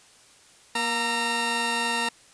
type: tone cluster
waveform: 15% pulse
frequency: 236.9 / 924 / 1346 Hz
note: A#3 / A#5 / E6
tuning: +28 / -16 / +36 cents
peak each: -25 / -19 / -26 dBFS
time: 0.75-2.09 s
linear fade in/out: 5 ms
effects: white hiss -54 dBFS RMS until 2.33 s + resampled to 22050 Hz